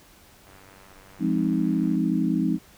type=click train; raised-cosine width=0.5 ms; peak=-36 dBFS; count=144; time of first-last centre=0.47-1.955 s; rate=96.3 Hz
type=chord; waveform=sine; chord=F minor seventh; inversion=none; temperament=equal; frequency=174.61 / 207.7 / 261.6 / 311.1 Hz; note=F3 / Ab3 / C4 / Eb4; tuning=0 / 0 / 0 / 0 cents; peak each=-26 dBFS; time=1.19-2.59 s; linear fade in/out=50 ms
effects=pink hiss -53 dBFS RMS until 2.77 s